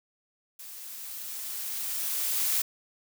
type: noise with level ramp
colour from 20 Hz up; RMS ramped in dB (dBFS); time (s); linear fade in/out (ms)
blue; -44 to -26; 0.59-2.62; 5
effects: none